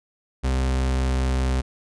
40% pulse tone, 64.9 Hz, C2, 13 cents flat, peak -19 dBFS, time 0.43-1.62 s, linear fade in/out 20 ms, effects resampled to 22050 Hz

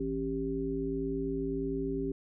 harmonic tone with a mistuned harmonic, 54.3 Hz, A1, 22 cents flat, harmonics 1 / 3 / 5 / 7, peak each -40 / -40 / -34 / -34 dBFS, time 0-2.12 s, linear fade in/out 5 ms, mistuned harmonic 7, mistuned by +58 cents, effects none

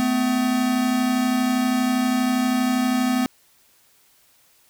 square tone pair together, 220.2 / 252.7 Hz, A3 / B3, +2 / +40 cents, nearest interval major second, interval 238 cents, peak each -26 / -20 dBFS, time 0-3.26 s, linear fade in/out 0 ms, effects white hiss -58 dBFS RMS until 4.69 s

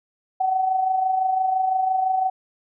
sine tone with amplitude modulation, 755 Hz, F#5, 35 cents sharp, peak -16 dBFS, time 0.4-2.3 s, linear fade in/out 10 ms, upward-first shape sine, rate 25.9 Hz, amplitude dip 50%, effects none

